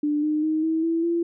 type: tone with pitch steps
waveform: sine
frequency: 296.3 / 304.5 / 312.8 / 321.4 / 330.3 / 339.4 Hz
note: D4 / D#4 / D#4 / E4 / E4 / F4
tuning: +15 / -37 / +9 / -44 / +4 / -49 cents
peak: -20 dBFS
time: 0.03-1.23 s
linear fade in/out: 5 ms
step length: 200 ms
effects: none